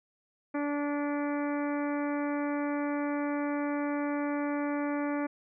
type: harmonic tone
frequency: 290 Hz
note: D4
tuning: 22 cents flat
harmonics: 1 / 2 / 3 / 4 / 5 / 6 / 7 / 8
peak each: -30 / -36 / -40 / -42 / -44 / -46 / -47 / -48 dBFS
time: 0.54-5.27 s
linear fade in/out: 10 ms
effects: none